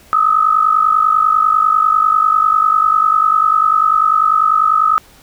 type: tone pair together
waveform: sine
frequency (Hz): 1243.9 / 1294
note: D#6 / E6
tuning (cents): -1 / -32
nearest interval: minor second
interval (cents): 69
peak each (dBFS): -12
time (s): 0.13-4.98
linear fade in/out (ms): 0
effects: pink hiss -45 dBFS RMS until 5.22 s